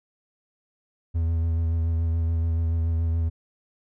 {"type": "tone with vibrato", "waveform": "triangle", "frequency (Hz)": 82.41, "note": "E2", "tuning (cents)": 0, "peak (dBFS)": -19, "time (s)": [1.14, 3.3], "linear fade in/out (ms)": 20, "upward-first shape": "sine", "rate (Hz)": 7, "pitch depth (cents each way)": 23, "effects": []}